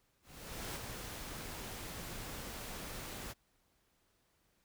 pink noise with ADSR envelope, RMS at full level -41 dBFS, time 0.22-3.34 s, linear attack 540 ms, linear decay 18 ms, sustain -4 dB, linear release 29 ms, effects pink hiss -75 dBFS RMS until 4.64 s

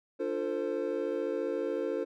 triangle chord, D minor seventh, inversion none, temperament equal with one note detuned, 293.7 / 349.2 / 449.2 / 523.3 Hz, D4 / F4 / A4 / C5, 0 / 0 / +36 / 0 cents, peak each -36 / -34 / -32 / -33 dBFS, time 0.19-2.05 s, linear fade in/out 20 ms, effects none

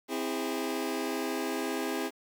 sawtooth chord, C augmented, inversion none, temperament just, 261.6 / 327 / 408.8 Hz, C4 / E4 / G#4, 0 / -14 / -27 cents, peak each -31 dBFS, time 0.08-2.11 s, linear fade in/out 50 ms, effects 9-bit

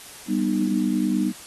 sine chord, G augmented, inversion none, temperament just, 196 / 245 / 306.2 Hz, G3 / B3 / D#4, 0 / -14 / -28 cents, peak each -24 dBFS, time 0.27-1.33 s, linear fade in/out 50 ms, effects white hiss -42 dBFS RMS until 1.46 s + AAC 32 kbps

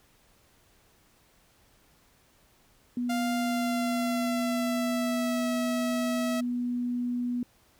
sine tone, 244.2 Hz, B3, 19 cents flat, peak -27 dBFS, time 2.97-7.43 s, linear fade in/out 2 ms
sawtooth tone with pitch glide, 698.5 to 648 Hz, F5 to E5, 0 to -30 cents, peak -27 dBFS, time 3.09-6.41 s, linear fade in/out 10 ms, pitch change -130 cents, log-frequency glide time 3.35-5.5 s
effects pink hiss -63 dBFS RMS until 7.79 s

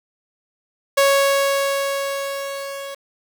sawtooth tone with level ramp, 554 Hz, C#5, 1 cent flat, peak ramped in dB -8 to -26 dBFS, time 0.97-2.95 s, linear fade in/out 10 ms, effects 7-bit

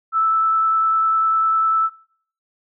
sine tone with vibrato, 1316 Hz, E6, 3 cents flat, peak -14 dBFS, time 0.12-1.9 s, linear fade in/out 50 ms, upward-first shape triangle, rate 10 Hz, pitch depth 9 cents each way, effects noise-tail reverb RT60 0.6 s tail -25 dB re dry

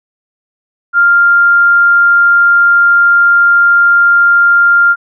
sine tone, 1396.9 Hz, F6, in tune, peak -4 dBFS, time 0.93-4.96 s, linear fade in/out 50 ms, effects none

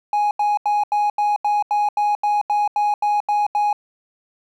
triangle tone bursts, 830.6 Hz, G#5, in tune, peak -13 dBFS, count 14, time 0.13-3.729 s, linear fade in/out 2 ms, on 180 ms, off 83 ms, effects tanh soft clip ceiling -9 dBFS

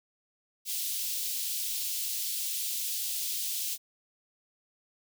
white high-pass noise, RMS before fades -33 dBFS, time 0.65-3.78 s, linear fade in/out 50 ms, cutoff 3000 Hz, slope 24 dB/octave, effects none

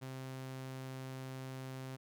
sawtooth tone, 131.3 Hz, C3, 6 cents sharp, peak -39 dBFS, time 0.01-1.97 s, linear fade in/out 20 ms, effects none

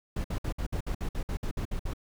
brown noise bursts, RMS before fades -31 dBFS, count 13, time 0.16-1.935 s, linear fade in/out 5 ms, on 83 ms, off 58 ms, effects none

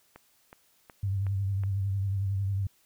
click train, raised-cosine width 0.5 ms, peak -31 dBFS, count 5, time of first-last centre 0.16-1.636 s, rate 2.71 Hz
sine tone with vibrato, 98 Hz, G2, in tune, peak -26 dBFS, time 1.03-2.67 s, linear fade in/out 5 ms, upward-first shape triangle, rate 11 Hz, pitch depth 57 cents each way
effects white hiss -66 dBFS RMS until 2.85 s

